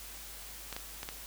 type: clicks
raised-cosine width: 0.2 ms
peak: -21 dBFS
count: 4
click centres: 0.727 / 0.765 / 1.031 / 1.089 s
effects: added 50 Hz sine -52 dBFS peak until 1.26 s + white hiss -47 dBFS RMS until 1.26 s